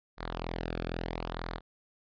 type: tone with flanger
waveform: sawtooth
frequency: 42.12 Hz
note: E1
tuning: 38 cents sharp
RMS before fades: -37 dBFS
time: 0.17-1.61 s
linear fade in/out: 50 ms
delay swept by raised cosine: 0.35 to 1.02 ms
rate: 0.77 Hz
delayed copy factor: -0.65
effects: resampled to 11025 Hz